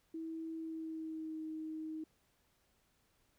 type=tone with pitch glide; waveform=sine; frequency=324.1 to 314.7 Hz; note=E4 to D#4; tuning=-29 to +20 cents; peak=-40 dBFS; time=0.14-2.04 s; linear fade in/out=5 ms; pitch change=-51 cents; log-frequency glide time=0.55-1.43 s; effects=pink hiss -75 dBFS RMS until 3.38 s